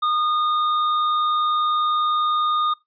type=tone with hard clipping; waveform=sine; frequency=1225 Hz; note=D#6; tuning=27 cents flat; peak=-20 dBFS; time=0.02-2.74 s; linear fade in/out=10 ms; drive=9 dB; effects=noise-tail reverb RT60 0.2 s tail -21 dB re dry + resampled to 11025 Hz